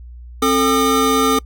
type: tone cluster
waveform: square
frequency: 266.1 / 442.3 / 1211 Hz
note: C4 / A4 / D#6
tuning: +29 / +9 / -47 cents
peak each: -18 dBFS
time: 0.42-1.39 s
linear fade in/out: 5 ms
effects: noise-tail reverb RT60 0.1 s tail -24 dB re dry + added 60 Hz sine -33 dBFS peak until 1.45 s